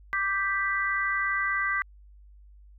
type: chord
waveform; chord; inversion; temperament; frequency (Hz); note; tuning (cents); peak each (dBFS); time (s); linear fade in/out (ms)
sine; G major; second; equal; 1174.7 / 1568 / 1975.5; D6 / G6 / B6; 0 / 0 / 0; -30 / -29 / -28; 0.13-1.82; 0
effects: added 50 Hz sine -49 dBFS peak until 2.78 s